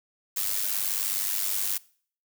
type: noise with amplitude modulation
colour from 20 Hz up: blue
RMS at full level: -25 dBFS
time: 0.36-1.78 s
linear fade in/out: 10 ms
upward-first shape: sine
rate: 99 Hz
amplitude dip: 70%
effects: noise-tail reverb RT60 0.5 s tail -22 dB re dry